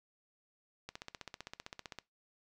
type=click train; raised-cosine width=0.2 ms; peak=-26 dBFS; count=18; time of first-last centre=0.89-1.987 s; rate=15.5 Hz; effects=noise-tail reverb RT60 0.2 s tail -21 dB re dry